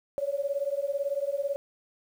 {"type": "beating tone pair", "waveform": "sine", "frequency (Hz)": [553, 571], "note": ["C#5", "D5"], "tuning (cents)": [-4, -49], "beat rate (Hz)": 18, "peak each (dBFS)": -30, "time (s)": [0.18, 1.56], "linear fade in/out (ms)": 0, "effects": ["9-bit"]}